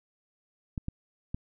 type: clicks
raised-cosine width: 5 ms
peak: -20 dBFS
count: 3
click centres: 0.778 / 0.884 / 1.345 s
effects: none